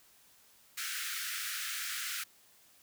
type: high-pass noise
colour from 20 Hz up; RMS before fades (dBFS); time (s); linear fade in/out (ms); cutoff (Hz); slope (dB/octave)
pink; -38; 0.77-2.24; 10; 1300; 96
effects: white hiss -63 dBFS RMS until 2.82 s